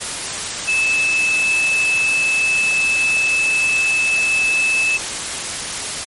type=tone in noise; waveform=sine; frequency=2616 Hz; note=E7; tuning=14 cents flat; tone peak=-14 dBFS; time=0.67-4.98 s; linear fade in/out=20 ms; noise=white; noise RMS=-24 dBFS; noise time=0-6.05 s; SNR=+7 dB; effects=MP3 48 kbps